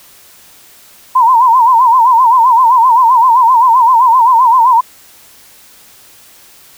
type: tone with vibrato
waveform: sine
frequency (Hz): 970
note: B5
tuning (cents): -31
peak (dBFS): -4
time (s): 1.15-4.81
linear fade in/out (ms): 10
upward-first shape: sine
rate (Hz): 7.7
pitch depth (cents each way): 130
effects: white hiss -41 dBFS RMS until 6.77 s